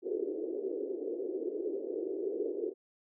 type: band-pass noise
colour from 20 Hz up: white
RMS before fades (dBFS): -36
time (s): 0.02-2.74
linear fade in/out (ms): 50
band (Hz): 340 to 440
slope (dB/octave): 48
effects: none